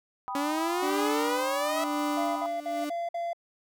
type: chord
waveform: sine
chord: G augmented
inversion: none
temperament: equal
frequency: 784 / 987.8 / 1244.5 Hz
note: G5 / B5 / D#6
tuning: 0 / 0 / 0 cents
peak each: -36 / -34 / -38 dBFS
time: 0.28-2.46 s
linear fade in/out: 0 ms
type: exponential sweep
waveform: sawtooth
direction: up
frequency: 278.1 to 659.3 Hz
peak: -24 dBFS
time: 0.35-1.84 s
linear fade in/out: 2 ms
type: tone with tremolo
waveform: 35% pulse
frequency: 294.9 Hz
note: D4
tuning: 7 cents sharp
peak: -26 dBFS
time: 0.82-2.9 s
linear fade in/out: 10 ms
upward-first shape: sine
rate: 1 Hz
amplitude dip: 80%
type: tone bursts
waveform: triangle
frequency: 684 Hz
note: F5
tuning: 36 cents flat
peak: -27 dBFS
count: 5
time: 2.17-3.332 s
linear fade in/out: 5 ms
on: 190 ms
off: 53 ms
effects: none